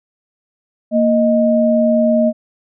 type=tone pair together; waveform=sine; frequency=232.1 / 622.3 Hz; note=A#3 / D#5; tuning=-7 / 0 cents; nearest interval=octave + perfect fourth; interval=1707 cents; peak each=-13 dBFS; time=0.91-2.33 s; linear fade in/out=50 ms; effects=none